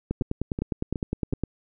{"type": "two click trains", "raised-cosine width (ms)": 3, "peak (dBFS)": [-13, -16], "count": [14, 4], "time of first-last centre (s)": [[0.11, 1.437], [0.22, 1.327]], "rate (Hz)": [9.8, 2.71], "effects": []}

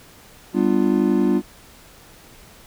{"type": "chord", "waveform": "triangle", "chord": "G dominant seventh", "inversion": "none", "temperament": "equal with one note detuned", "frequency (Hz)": [196, 246.9, 297.8, 349.2], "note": ["G3", "B3", "D4", "F4"], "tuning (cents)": [0, 0, 24, 0], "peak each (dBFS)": -19, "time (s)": [0.53, 1.42], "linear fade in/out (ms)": 50, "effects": ["pink hiss -47 dBFS RMS until 2.66 s"]}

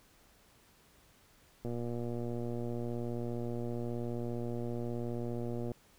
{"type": "click train", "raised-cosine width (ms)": 2, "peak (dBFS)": -26, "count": 485, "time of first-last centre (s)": [1.65, 5.717], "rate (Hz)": 119, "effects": ["pink hiss -64 dBFS RMS until 5.98 s"]}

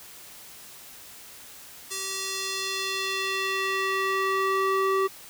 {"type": "tone with band-pass filter sweep", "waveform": "square", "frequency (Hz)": 385.4, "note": "G4", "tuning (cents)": -29, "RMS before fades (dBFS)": -27, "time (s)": [1.9, 5.08], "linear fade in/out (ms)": 20, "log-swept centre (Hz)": [7500, 880], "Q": 1.1, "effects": ["white hiss -46 dBFS RMS until 5.29 s"]}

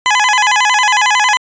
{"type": "tone with vibrato", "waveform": "20% pulse", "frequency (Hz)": 921, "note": "A#5", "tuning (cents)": -21, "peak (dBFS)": -4, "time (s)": [0.06, 1.37], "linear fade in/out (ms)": 0, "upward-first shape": "square", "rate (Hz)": 11, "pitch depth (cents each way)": 160, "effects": ["resampled to 16000 Hz"]}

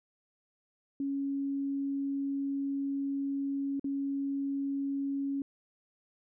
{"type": "tone with dropouts", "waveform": "sine", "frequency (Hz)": 277.2, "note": "C#4", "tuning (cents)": 0, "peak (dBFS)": -30, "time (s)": [1, 5.42], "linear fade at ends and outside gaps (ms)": 2, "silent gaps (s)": [3.796, 3.843], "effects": []}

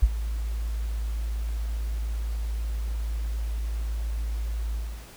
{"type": "tone with ADSR envelope", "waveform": "sine", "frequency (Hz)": 55, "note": "A1", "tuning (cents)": 0, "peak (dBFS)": -11, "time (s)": [0.02, 5.1], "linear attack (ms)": 13, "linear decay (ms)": 41, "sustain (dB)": -15, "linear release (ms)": 350, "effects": ["pink hiss -48 dBFS RMS until 5.16 s"]}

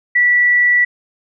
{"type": "tone", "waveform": "sine", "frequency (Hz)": 1955, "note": "B6", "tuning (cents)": -18, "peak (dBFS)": -9, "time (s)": [0.15, 0.85], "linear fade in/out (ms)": 10, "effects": []}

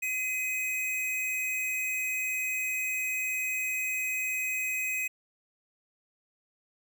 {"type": "tone pair together", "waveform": "square", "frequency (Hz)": [2038, 2523], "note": ["C7", "D#7"], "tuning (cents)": [-46, 23], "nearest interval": "major third", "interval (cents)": 369, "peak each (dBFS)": [-40, -30], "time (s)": [0.02, 5.08], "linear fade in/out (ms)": 10, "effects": []}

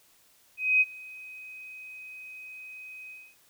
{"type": "tone with ADSR envelope", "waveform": "sine", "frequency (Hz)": 2519, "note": "D#7", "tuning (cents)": 21, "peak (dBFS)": -17, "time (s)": [0.57, 3.36], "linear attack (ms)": 240, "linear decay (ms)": 35, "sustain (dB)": -24, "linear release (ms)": 260, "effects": ["white hiss -62 dBFS RMS until 3.49 s"]}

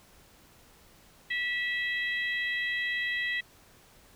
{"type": "harmonic tone", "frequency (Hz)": 651, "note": "E5", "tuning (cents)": -22, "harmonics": [3, 4, 5, 6], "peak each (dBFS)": [-29, -39, -39, -43], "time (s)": [1.3, 3.41], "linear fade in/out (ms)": 10, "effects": ["pink hiss -58 dBFS RMS until 4.15 s"]}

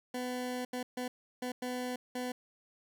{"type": "tone bursts at uneven times", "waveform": "20% pulse", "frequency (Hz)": 250, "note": "B3", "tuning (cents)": 21, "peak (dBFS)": -30, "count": 6, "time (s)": [[0.14, 0.65], [0.73, 0.83], [0.97, 1.08], [1.42, 1.52], [1.62, 1.96], [2.15, 2.32]], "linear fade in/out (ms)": 5, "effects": []}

